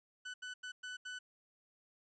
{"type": "tone bursts at uneven times", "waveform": "30% pulse", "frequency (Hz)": 1496, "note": "F#6", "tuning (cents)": 19, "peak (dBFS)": -40, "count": 5, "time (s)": [[0.25, 0.34], [0.42, 0.54], [0.63, 0.72], [0.83, 0.97], [1.05, 1.19]], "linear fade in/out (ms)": 10, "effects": ["resampled to 16000 Hz", "13-bit"]}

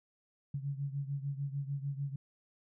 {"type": "beating tone pair", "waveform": "sine", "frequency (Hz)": [138.5, 145.2], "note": ["C#3", "D3"], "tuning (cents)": [-1, -19], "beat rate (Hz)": 6.7, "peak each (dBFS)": [-36, -40], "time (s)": [0.54, 2.16], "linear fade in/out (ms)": 5, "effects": []}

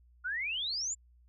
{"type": "exponential sweep", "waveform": "sine", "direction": "up", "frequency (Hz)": [1394, 7480], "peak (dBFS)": -32, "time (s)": [0.24, 0.95], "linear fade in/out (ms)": 20, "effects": ["added 60 Hz sine -59 dBFS peak until 1.28 s"]}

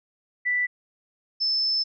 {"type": "tone pair in turn", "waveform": "sine", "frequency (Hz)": [1975.5, 5263], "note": ["B6", "E8"], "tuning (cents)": [0, -4], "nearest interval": "octave + perfect fourth", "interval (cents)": 1696, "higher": "second", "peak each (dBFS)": -21, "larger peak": "neither", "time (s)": [[0.45, 0.67], [1.4, 1.84]], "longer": "second", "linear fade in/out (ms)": 20, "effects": []}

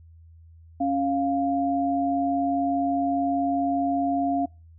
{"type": "tone pair together", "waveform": "sine", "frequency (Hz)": [276.6, 698.5], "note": ["C#4", "F5"], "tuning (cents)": [-4, 0], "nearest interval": "octave + major third", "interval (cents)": 1604, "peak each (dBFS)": -24, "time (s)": [0.8, 4.46], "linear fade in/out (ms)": 10, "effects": ["noise-tail reverb RT60 0.3 s tail -25 dB re dry", "added 82 Hz sine -47 dBFS peak until 4.78 s"]}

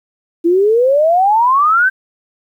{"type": "exponential sweep", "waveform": "sine", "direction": "up", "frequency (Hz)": [328.7, 1579], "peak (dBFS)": -8, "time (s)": [0.44, 1.9], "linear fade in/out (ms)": 20, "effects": ["8-bit"]}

